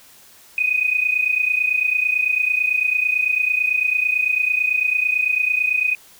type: tone pair together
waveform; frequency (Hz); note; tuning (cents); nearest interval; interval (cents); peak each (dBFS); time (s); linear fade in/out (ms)
sine; 2489 / 2518; D#7 / D#7; 0 / +20; unison; 20; -18 / -21; 0.58-5.95; 2
effects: white hiss -48 dBFS RMS until 6.19 s